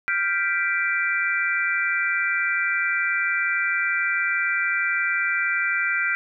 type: chord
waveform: sine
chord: G dominant seventh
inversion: third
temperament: equal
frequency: 1396.9 / 1568 / 1975.5 / 2349 Hz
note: F6 / G6 / B6 / D7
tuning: 0 / 0 / 0 / 0 cents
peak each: -26 dBFS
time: 0.08-6.15 s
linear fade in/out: 0 ms
effects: none